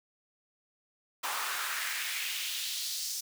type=noise with high-pass filter sweep; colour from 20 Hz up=pink; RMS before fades=-35 dBFS; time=1.23-3.21 s; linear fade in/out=10 ms; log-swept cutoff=950 to 5700 Hz; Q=2; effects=none